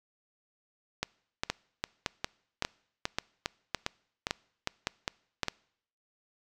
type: two click trains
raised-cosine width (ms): 0.2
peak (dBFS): -11 / -12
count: 8 / 12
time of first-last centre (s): 1.5-5.433 / 1.03-5.483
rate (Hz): 1.78 / 2.47
effects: noise-tail reverb RT60 0.7 s tail -25 dB re dry